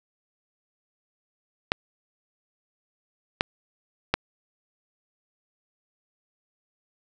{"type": "clicks", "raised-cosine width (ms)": 0.3, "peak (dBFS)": -4, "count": 3, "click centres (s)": [1.719, 3.409, 4.14], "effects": []}